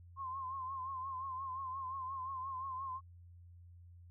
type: tone with vibrato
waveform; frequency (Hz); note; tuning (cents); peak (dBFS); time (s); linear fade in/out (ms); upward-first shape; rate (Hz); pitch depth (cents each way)
sine; 1056; C6; +16; -39; 0.16-3.01; 50; triangle; 5.7; 77
effects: added 87 Hz sine -54 dBFS peak until 4.1 s